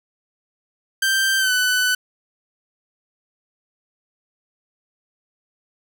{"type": "tone with pitch glide", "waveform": "sawtooth", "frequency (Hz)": [1568, 1498.1], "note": ["G6", "F#6"], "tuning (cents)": [0, 21], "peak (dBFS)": -13, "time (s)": [1.02, 1.95], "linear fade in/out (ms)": 5, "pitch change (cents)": -79, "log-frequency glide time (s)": [1.38, 1.52], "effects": []}